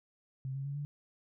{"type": "tone with pitch steps", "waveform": "sine", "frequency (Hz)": [132.7, 136.75, 140.92, 145.21], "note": ["C3", "C#3", "C#3", "D3"], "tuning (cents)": [25, -23, 29, -19], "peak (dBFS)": -35, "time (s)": [0.45, 0.85], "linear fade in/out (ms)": 0, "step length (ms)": 100, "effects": []}